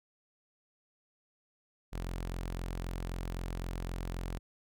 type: tone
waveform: sawtooth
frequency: 43.84 Hz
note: F1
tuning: 7 cents sharp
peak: -32 dBFS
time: 1.92-4.39 s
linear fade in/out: 20 ms
effects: none